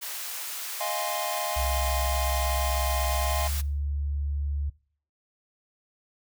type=high-pass noise; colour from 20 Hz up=white; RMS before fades=-35 dBFS; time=0.01-3.62 s; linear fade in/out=20 ms; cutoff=750 Hz; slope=12 dB/octave
type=chord; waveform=square; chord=F minor seventh; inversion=third; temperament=equal with one note detuned; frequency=622.3 / 698.5 / 827.3 / 1046.5 Hz; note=Eb5 / F5 / Ab5 / C6; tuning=0 / 0 / -7 / 0 cents; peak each=-35 / -34 / -35 / -36 dBFS; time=0.8-3.48 s; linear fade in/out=10 ms
type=tone with pitch glide; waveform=sine; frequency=65.41 to 71.74 Hz; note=C2 to D2; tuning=0 to -40 cents; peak=-26 dBFS; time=1.56-4.7 s; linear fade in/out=10 ms; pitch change=+160 cents; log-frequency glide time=3.14-3.6 s
effects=noise-tail reverb RT60 0.5 s tail -22 dB re dry